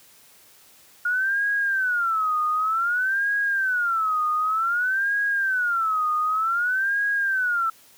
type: tone with vibrato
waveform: sine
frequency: 1423 Hz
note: F6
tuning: 32 cents sharp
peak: -20 dBFS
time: 1.05-7.7 s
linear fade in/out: 5 ms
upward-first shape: sine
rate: 0.54 Hz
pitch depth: 250 cents each way
effects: white hiss -53 dBFS RMS until 7.97 s + high-pass 60 Hz 12 dB/octave